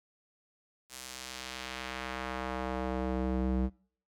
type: tone with band-pass filter sweep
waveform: square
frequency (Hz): 64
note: C2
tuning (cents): -38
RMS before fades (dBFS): -35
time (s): 0.89-3.7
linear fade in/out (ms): 50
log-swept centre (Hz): 9000 to 200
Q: 0.77
effects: noise-tail reverb RT60 0.5 s tail -23 dB re dry